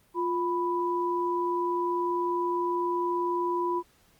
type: tone pair together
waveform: sine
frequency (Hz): 350.6 / 989.6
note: F4 / B5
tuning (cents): +7 / +3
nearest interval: octave + tritone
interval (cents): 1796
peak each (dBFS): -28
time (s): 0.14-3.83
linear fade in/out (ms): 50
effects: pink hiss -63 dBFS RMS until 4.19 s + Opus 32 kbps